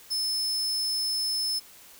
40% pulse tone, 5240 Hz, E8, 11 cents flat, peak -25 dBFS, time 0.1-1.6 s, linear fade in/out 20 ms, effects white hiss -51 dBFS RMS until 1.99 s

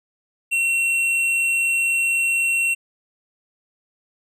sine tone with hard clipping, 2724 Hz, F7, 44 cents flat, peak -19 dBFS, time 0.51-2.75 s, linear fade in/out 20 ms, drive 8 dB, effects none

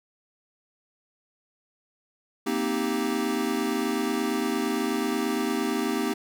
square chord, C minor seventh, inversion third, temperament equal, 233.1 / 261.6 / 311.1 / 392 Hz, Bb3 / C4 / Eb4 / G4, 0 / 0 / 0 / 0 cents, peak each -31 dBFS, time 2.46-6.14 s, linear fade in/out 10 ms, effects none

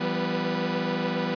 sawtooth tone cluster, 169.1 / 194.9 / 248.7 / 490.3 Hz, E3 / G3 / B3 / B4, +44 / -10 / +12 / -13 cents, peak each -27 dBFS, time 0-1.35 s, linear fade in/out 10 ms, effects resampled to 11025 Hz

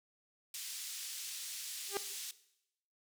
white band-pass noise, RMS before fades -44 dBFS, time 0.54-2.31 s, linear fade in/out 2 ms, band 3100 to 9400 Hz, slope 12 dB/octave
sawtooth tone with exponential growth, 400 Hz, G4, 35 cents sharp, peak -26 dBFS, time 1.88-1.97 s, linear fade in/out 1 ms, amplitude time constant 19 ms
effects noise-tail reverb RT60 0.8 s tail -17 dB re dry

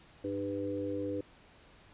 harmonic tone with a mistuned harmonic, 99.4 Hz, G2, 25 cents sharp, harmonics 1 / 3 / 4 / 5, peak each -44 / -36 / -41 / -37 dBFS, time 0.24-1.21 s, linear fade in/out 5 ms, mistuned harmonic 3, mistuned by +17 cents, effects pink hiss -59 dBFS RMS until 1.93 s + resampled to 8000 Hz

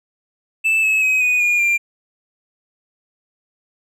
triangle tone with pitch steps, 2637 / 2584 / 2533 / 2482 / 2432 / 2383 Hz, E7 / E7 / D#7 / D#7 / D#7 / D7, 0 / -35 / +30 / -5 / -40 / +25 cents, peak -12 dBFS, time 0.64-1.78 s, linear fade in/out 20 ms, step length 190 ms, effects none

